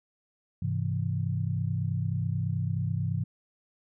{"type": "chord", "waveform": "sine", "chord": "Ab augmented", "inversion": "none", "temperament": "equal with one note detuned", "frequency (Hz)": [101.57, 130.81, 164.81], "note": ["Ab2", "C3", "E3"], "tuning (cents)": [-38, 0, 0], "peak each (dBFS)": [-30, -31, -32], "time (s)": [0.62, 3.24], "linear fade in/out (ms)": 5, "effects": []}